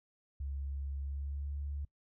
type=tone with pitch glide; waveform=sine; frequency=69.3 to 71.45 Hz; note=C#2 to D2; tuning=0 to -47 cents; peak=-36 dBFS; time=0.4-1.85 s; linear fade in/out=5 ms; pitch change=+53 cents; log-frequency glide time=1-1.57 s; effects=noise-tail reverb RT60 0.1 s tail -23 dB re dry